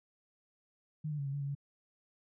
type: tone with pitch steps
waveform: sine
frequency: 153.4 / 148.6 / 140.5 / 137.5 / 142.9 / 139.8 / 141.4 Hz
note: D#3 / D3 / C#3 / C#3 / D3 / C#3 / C#3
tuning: -24 / +21 / +24 / -14 / -47 / +15 / +35 cents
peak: -34 dBFS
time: 1.04-1.551 s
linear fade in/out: 10 ms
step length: 73 ms
effects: none